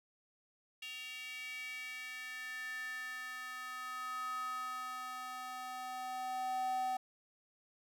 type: tone with high-pass filter sweep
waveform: square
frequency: 253.3 Hz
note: B3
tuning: 44 cents sharp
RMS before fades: -42 dBFS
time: 0.82-6.97 s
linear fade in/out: 5 ms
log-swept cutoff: 2700 to 720 Hz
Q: 6.2
effects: none